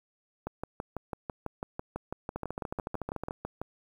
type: two click trains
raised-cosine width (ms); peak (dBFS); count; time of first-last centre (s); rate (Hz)
1; -20 / -20; 20 / 14; 0.47-3.616 / 2.36-3.309; 6.04 / 13.7
effects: 9-bit